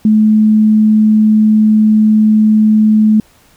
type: tone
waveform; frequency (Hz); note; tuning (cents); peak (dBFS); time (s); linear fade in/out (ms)
sine; 215.4; A3; -37; -5; 0.05-3.2; 2
effects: pink hiss -48 dBFS RMS until 3.56 s